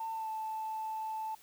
sine tone with pitch glide, 896 to 877.1 Hz, A5 to A5, +31 to -6 cents, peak -34 dBFS, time 0-1.35 s, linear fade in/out 5 ms, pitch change -37 cents, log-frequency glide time 0.13-0.29 s, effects tanh soft clip ceiling -31 dBFS + white hiss -60 dBFS RMS until 1.42 s

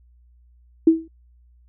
sine tone with exponential decay, 324.8 Hz, E4, 26 cents flat, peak -6 dBFS, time 0.87-1.08 s, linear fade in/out 5 ms, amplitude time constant 45 ms, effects noise-tail reverb RT60 0.1 s tail -26 dB re dry + added 60 Hz sine -51 dBFS peak until 1.68 s

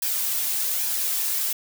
blue noise with flanger, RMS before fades -25 dBFS, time 0.02-1.53 s, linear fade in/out 5 ms, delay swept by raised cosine 1.2 to 2.9 ms, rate 1.2 Hz, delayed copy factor +0.5, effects none

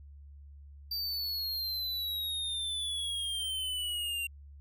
square exponential sweep, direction down, 4674 to 2758 Hz, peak -33 dBFS, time 0.91-4.27 s, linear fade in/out 5 ms, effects added 71 Hz sine -48 dBFS peak until 4.6 s

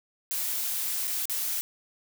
blue noise with dropouts, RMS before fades -30 dBFS, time 0.31-1.61 s, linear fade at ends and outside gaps 0 ms, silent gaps 1.072-1.077 / 1.255-1.297 s, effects none

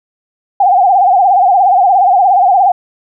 sine tone with vibrato, 757 Hz, F#5, 39 cents sharp, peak -5 dBFS, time 0.6-2.72 s, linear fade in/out 5 ms, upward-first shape sine, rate 17 Hz, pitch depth 120 cents each way, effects none

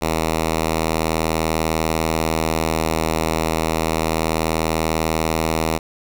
5% pulse tone, 80.3 Hz, E2, 45 cents flat, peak -7 dBFS, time 0.01-5.79 s, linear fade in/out 20 ms, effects none

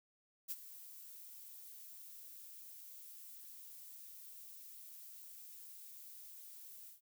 violet noise with ADSR envelope, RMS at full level -40 dBFS, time 0.48-7.01 s, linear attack 30 ms, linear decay 39 ms, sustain -14 dB, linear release 130 ms, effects none

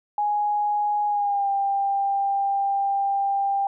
sine tone with pitch glide, 830.6 to 793.5 Hz, G#5 to G5, 0 to +21 cents, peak -20 dBFS, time 0.18-3.67 s, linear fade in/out 2 ms, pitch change -79 cents, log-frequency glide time 1.07-1.49 s, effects none

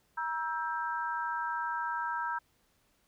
sine chord, E diminished, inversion second, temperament just, 949.3 / 1318.5 / 1582.2 Hz, Bb5 / E6 / G6, +31 / 0 / +16 cents, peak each -34 / -37 / -37 dBFS, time 0.17-2.39 s, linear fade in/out 10 ms, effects pink hiss -71 dBFS RMS until 3.07 s

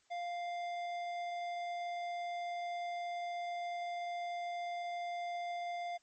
sine tone with tanh clipping, 698.5 Hz, F5, in tune, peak -39 dBFS, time 0.1-5.98 s, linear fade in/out 20 ms, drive 13 dB, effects white hiss -72 dBFS RMS until 6.02 s + MP3 32 kbps

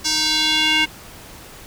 square tone with band-pass filter sweep, 311.1 Hz, D#4, in tune, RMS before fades -18 dBFS, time 0.04-0.86 s, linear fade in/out 20 ms, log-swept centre 5500 to 2500 Hz, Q 2.7, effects pink hiss -40 dBFS RMS until 1.66 s

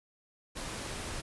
pink noise, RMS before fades -39 dBFS, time 0.55-1.22 s, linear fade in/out 20 ms, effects resampled to 24000 Hz

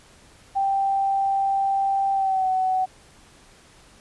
sine tone with pitch glide, 784 to 750.3 Hz, G5 to F#5, 0 to +24 cents, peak -19 dBFS, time 0.55-2.86 s, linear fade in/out 20 ms, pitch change -76 cents, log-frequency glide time 2.13-2.48 s, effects pink hiss -52 dBFS RMS until 4 s + resampled to 24000 Hz

